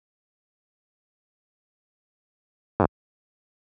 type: slowing click train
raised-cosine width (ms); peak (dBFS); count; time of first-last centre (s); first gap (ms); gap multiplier
1; -4; 6; 2.8-2.854; 9; 1.09
effects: high-pass 60 Hz 12 dB/octave